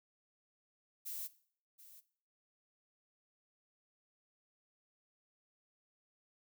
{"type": "noise with echo", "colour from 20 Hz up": "violet", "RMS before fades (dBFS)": -43, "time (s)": [1.05, 1.28], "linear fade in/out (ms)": 20, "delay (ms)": 730, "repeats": 1, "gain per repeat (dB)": -15, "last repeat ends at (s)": 2.01, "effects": ["noise-tail reverb RT60 0.5 s tail -17 dB re dry"]}